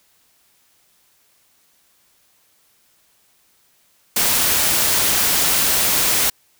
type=noise; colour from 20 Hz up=white; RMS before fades=-17 dBFS; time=4.16-6.3 s; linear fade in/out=5 ms; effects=white hiss -59 dBFS RMS until 6.59 s